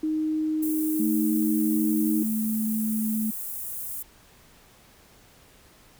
sine tone, 311.4 Hz, D#4, 2 cents sharp, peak -23 dBFS, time 0.03-2.23 s, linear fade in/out 5 ms
white high-pass noise, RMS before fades -34 dBFS, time 0.62-4.03 s, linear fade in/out 10 ms, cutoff 9500 Hz, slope 24 dB/octave
sine tone with pitch glide, 220 to 217.9 Hz, A3 to A3, 0 to -17 cents, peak -24 dBFS, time 0.99-3.31 s, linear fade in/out 10 ms, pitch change -17 cents, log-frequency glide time 1.21-3.09 s
effects pink hiss -55 dBFS RMS until 5.99 s

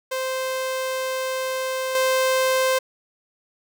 sawtooth tone with level steps, 521 Hz, C5, 7 cents flat, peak -20 / -14 dBFS, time 0.11-2.79 s, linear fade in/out 10 ms, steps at 1.95 s, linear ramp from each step 2 ms, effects none

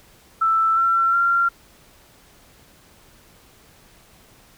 sine tone with pitch steps, 1325 / 1352.1 / 1379.7 Hz, E6 / E6 / F6, +9 / +44 / -21 cents, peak -15 dBFS, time 0.41-1.49 s, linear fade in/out 10 ms, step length 360 ms, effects pink hiss -52 dBFS RMS until 4.57 s

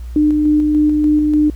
sine tone with tremolo, 301.1 Hz, D4, 43 cents sharp, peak -9 dBFS, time 0.16-1.5 s, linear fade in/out 2 ms, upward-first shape square, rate 3.4 Hz, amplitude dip 25%, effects added 60 Hz sine -25 dBFS peak until 1.55 s + pink hiss -49 dBFS RMS until 1.55 s

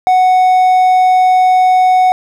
triangle tone, 740 Hz, F#5, in tune, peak -4 dBFS, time 0.07-2.12 s, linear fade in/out 0 ms, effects none

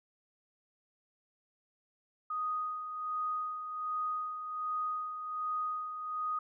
sine tone with tremolo, 1244.5 Hz, D#6, in tune, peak -31 dBFS, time 2.3-6.39 s, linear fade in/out 5 ms, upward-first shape sine, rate 1.3 Hz, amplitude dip 55%, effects none

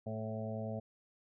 harmonic tone with a mistuned harmonic, 110 Hz, A2, in tune, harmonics 1 / 2 / 4 / 5 / 6 / 7, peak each -41 / -42 / -48 / -45 / -44 / -53 dBFS, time 0.06-0.8 s, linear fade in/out 10 ms, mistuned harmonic 4, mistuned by -24 cents, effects none

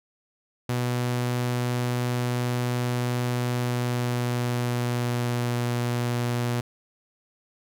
sawtooth tone with pitch glide, 122.8 to 120.76 Hz, B2 to B2, -9 to -38 cents, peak -20 dBFS, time 0.69-6.61 s, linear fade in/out 5 ms, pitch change -29 cents, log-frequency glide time 3.38-5.64 s, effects none

